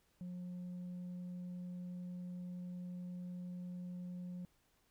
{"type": "tone", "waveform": "sine", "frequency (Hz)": 178.9, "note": "F3", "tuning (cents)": 42, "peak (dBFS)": -40, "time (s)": [0.21, 4.45], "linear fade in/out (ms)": 0, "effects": ["tanh soft clip ceiling -42 dBFS", "pink hiss -75 dBFS RMS until 4.9 s"]}